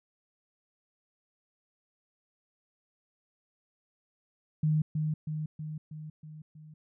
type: tone with echo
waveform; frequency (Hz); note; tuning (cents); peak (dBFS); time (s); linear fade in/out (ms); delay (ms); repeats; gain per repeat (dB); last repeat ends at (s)
sine; 154.1; D#3; -16; -23; 4.63-4.82; 5; 320; 6; -4; 6.74
effects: none